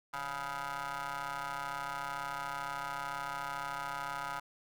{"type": "ring-modulated tone", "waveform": "20% pulse", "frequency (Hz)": 137.9, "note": "C#3", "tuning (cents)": -9, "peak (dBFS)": -29, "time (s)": [0.13, 4.4], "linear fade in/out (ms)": 10, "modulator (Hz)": 1120, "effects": []}